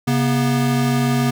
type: tone pair together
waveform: square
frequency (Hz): 135.65 / 241.7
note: C#3 / B3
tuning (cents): -37 / -37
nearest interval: minor seventh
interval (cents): 1000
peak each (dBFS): -19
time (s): 0.07-1.31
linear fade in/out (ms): 10
effects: none